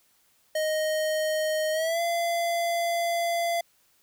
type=tone with pitch glide; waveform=square; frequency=622.3 to 682.6 Hz; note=D#5 to F5; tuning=0 to -40 cents; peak=-25 dBFS; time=0.55-3.61 s; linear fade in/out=5 ms; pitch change=+160 cents; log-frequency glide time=1.72-2.01 s; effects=white hiss -65 dBFS RMS until 4.02 s